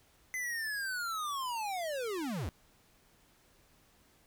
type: linear sweep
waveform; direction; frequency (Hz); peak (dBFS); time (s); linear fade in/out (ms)
square; down; 2049 to 62.3; -35; 0.34-2.49; 0
effects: pink hiss -66 dBFS RMS until 4.26 s